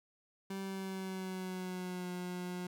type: tone with pitch glide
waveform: 30% pulse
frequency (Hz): 193.7 to 179.69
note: G3 to F3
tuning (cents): -20 to +50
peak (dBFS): -36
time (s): 0.5-2.67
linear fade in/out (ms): 5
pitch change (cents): -130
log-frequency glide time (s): 0.6-2.12
effects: none